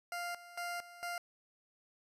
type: tone with tremolo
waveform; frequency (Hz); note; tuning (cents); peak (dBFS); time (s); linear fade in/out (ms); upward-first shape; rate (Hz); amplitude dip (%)
20% pulse; 698.5; F5; 0; -33; 0.12-1.18; 2; square; 2.2; 80
effects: resampled to 32000 Hz